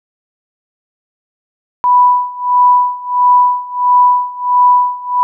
sine tone with tremolo, 987.8 Hz, B5, in tune, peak -4 dBFS, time 1.84-5.23 s, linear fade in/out 0 ms, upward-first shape sine, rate 1.5 Hz, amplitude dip 90%, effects none

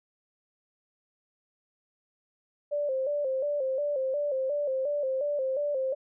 sine tone with vibrato, 554.4 Hz, C#5, in tune, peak -26 dBFS, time 2.71-5.95 s, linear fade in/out 20 ms, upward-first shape square, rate 2.8 Hz, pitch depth 89 cents each way, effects none

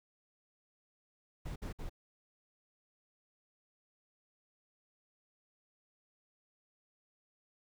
brown noise bursts, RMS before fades -41 dBFS, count 3, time 1.45-1.896 s, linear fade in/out 10 ms, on 110 ms, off 58 ms, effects none

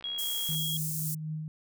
click train, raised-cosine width 0.3 ms, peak -34 dBFS, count 36, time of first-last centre 0.01-0.547 s, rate 65.2 Hz
sine tone, 3300 Hz, G#7, 12 cents flat, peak -32 dBFS, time 0.04-0.77 s, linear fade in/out 2 ms
white high-pass noise, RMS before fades -35 dBFS, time 0.18-1.15 s, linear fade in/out 10 ms, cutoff 6500 Hz, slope 24 dB/octave
sine tone with tremolo, 155.56 Hz, D#3, in tune, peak -31 dBFS, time 0.49-1.48 s, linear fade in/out 0 ms, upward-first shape triangle, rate 3.9 Hz, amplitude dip 40%
effects none

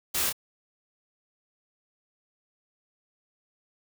white noise with echo, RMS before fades -28 dBFS, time 0.14-0.3 s, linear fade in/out 10 ms, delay 28 ms, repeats 1, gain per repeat -4 dB, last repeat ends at 0.328 s, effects none

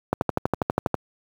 click train, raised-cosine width 1 ms, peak -6 dBFS, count 11, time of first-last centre 0.13-0.943 s, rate 12.3 Hz, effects high-pass 80 Hz 12 dB/octave + 7-bit

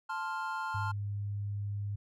triangle chord, F major, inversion first, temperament equal, 880 / 1046.5 / 1396.9 Hz, A5 / C6 / F6, 0 / 0 / 0 cents, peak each -36 / -37 / -36 dBFS, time 0.09-0.92 s, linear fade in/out 10 ms
sine tone, 101.8 Hz, G#2, 34 cents flat, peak -33 dBFS, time 0.74-1.96 s, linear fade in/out 10 ms
effects none

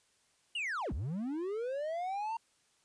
triangle linear two-way sweep, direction down then up, 2960 to 52.2 to 924 Hz, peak -32 dBFS, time 0.55-2.37 s, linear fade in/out 5 ms, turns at 0.93 s, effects white hiss -71 dBFS RMS until 2.84 s + resampled to 22050 Hz

